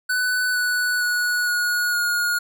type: tone with pitch steps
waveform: square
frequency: 1496 / 1480.5 / 1465.2 / 1450.1 / 1435.1 Hz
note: F#6 / F#6 / F#6 / F#6 / F6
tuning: +19 / +1 / -17 / -35 / +47 cents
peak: -20 dBFS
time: 0.09-2.39 s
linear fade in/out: 10 ms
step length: 460 ms
effects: none